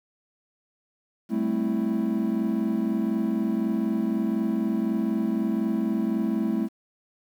triangle chord, A minor seventh, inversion third, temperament equal, 196 / 220 / 261.6 / 329.6 Hz, G3 / A3 / C4 / E4, 0 / 0 / 0 / 0 cents, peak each -28 / -23 / -29 / -27 dBFS, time 1.29-6.69 s, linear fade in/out 50 ms, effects tanh soft clip ceiling -12 dBFS + 9-bit

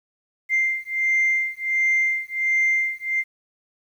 sine beating tone pair, 2093 / 2094.4 Hz, C7 / C7, 0 / +1 cents, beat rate 1.4 Hz, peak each -21 dBFS, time 0.49-3.24 s, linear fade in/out 50 ms, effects tanh soft clip ceiling -13 dBFS + 9-bit

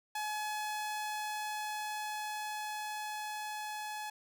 sawtooth tone with level ramp, 849 Hz, G#5, 38 cents sharp, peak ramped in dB -31 to -35 dBFS, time 0.15-4.1 s, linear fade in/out 5 ms, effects none

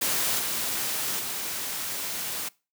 white noise with level steps, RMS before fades -26 / -29 / -32 dBFS, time 0.01-2.49 s, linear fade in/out 10 ms, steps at 0.39 / 1.19 s, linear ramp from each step 5 ms, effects noise-tail reverb RT60 0.3 s tail -23 dB re dry + high-pass 100 Hz 12 dB/octave

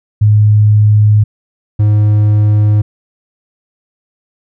sine / triangle tone pair in turn, 105.7 / 105.22 Hz, G#2 / G#2, +31 / +23 cents, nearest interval unison, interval 8 cents, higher first, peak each -4 dBFS, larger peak neither, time 0.21-1.24 / 1.79-2.82 s, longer neither, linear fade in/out 10 ms, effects none

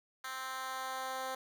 10% pulse tone with high-pass filter sweep, 261.6 Hz, C4, in tune, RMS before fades -40 dBFS, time 0.24-1.35 s, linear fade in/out 5 ms, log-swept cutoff 1400 to 550 Hz, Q 1.3, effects none

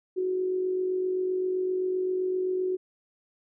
sine tone with amplitude modulation, 370 Hz, F#4, in tune, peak -23 dBFS, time 0.16-2.77 s, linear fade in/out 20 ms, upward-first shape sine, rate 47.7 Hz, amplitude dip 40%, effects none

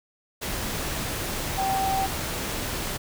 sine tone in noise, 773 Hz, G5, 24 cents flat, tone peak -23 dBFS, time 1.57-2.07 s, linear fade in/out 20 ms, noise pink, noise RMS -30 dBFS, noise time 0.41-2.98 s, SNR +4 dB, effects none

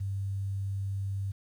sine tone with quantisation, 98 Hz, G2, in tune, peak -30 dBFS, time 0-1.32 s, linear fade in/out 10 ms, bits 10, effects none

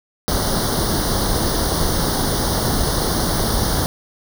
pink noise with comb filter, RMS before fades -19 dBFS, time 0.28-3.86 s, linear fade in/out 0 ms, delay 0.2 ms, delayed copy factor +0.95, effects none

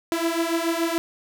sawtooth beating tone pair, 329.6 / 336.6 Hz, E4 / E4, 0 / +36 cents, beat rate 7 Hz, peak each -21 dBFS, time 0.12-0.98 s, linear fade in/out 0 ms, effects none

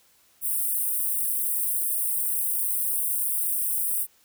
white high-pass noise, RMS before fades -26 dBFS, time 0.41-4.07 s, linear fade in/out 50 ms, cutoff 8500 Hz, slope 96 dB/octave, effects white hiss -61 dBFS RMS until 4.24 s

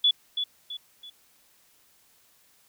sine tone with echo, 3428 Hz, A7, 46 cents flat, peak -17 dBFS, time 0.04-0.11 s, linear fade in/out 5 ms, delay 330 ms, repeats 3, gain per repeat -8 dB, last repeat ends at 1.1 s, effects white hiss -62 dBFS RMS until 2.68 s

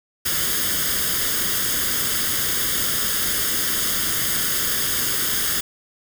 white noise with comb filter, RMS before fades -22 dBFS, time 0.25-5.61 s, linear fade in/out 10 ms, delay 0.6 ms, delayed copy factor +0.7, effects none

